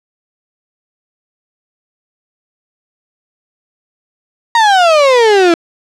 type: exponential sweep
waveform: 35% pulse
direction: down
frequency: 948 to 328.9 Hz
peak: -4 dBFS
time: 4.55-5.54 s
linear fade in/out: 2 ms
effects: low-pass 5000 Hz 12 dB/octave